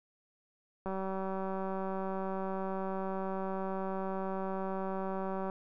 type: click train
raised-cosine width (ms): 1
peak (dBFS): -24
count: 887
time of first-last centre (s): 0.86-5.499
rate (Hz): 191
effects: none